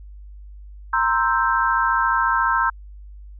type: chord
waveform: sine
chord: C dominant seventh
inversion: third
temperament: equal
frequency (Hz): 932.3 / 1046.5 / 1318.5 / 1568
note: Bb5 / C6 / E6 / G6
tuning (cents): 0 / 0 / 0 / 0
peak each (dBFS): -22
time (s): 0.93-2.7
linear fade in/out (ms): 5
effects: added 50 Hz sine -37 dBFS peak until 3.39 s